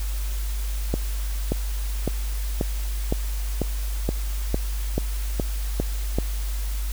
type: accelerating click train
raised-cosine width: 2 ms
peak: -9 dBFS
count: 12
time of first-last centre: 0.94-6.186 s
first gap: 580 ms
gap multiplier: 0.96
effects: added 50 Hz sine -24 dBFS peak until 6.92 s + white hiss -39 dBFS RMS until 6.92 s